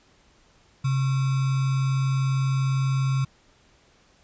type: tone with sample-and-hold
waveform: sine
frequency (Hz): 133.7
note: C3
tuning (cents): +38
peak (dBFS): -20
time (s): 0.84-3.25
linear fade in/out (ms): 10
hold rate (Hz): 1225
effects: pink hiss -59 dBFS RMS until 4.23 s + resampled to 16000 Hz